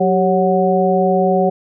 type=harmonic tone with a mistuned harmonic; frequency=184.7 Hz; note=F#3; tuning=3 cents flat; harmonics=1 / 2 / 3 / 4; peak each=-17 / -17 / -17 / -17 dBFS; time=0-1.5 s; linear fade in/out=10 ms; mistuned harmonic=2; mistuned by=+88 cents; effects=none